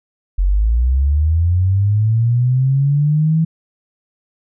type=linear sweep; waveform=sine; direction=up; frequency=43.65 to 163.3 Hz; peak=-11 dBFS; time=0.38-3.45 s; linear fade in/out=10 ms; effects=none